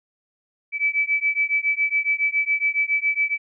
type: beating tone pair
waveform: sine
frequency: 2300 / 2307.2 Hz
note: D7 / D7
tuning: -37 / -31 cents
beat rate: 7.2 Hz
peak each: -22 dBFS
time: 0.72-3.38 s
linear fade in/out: 50 ms
effects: none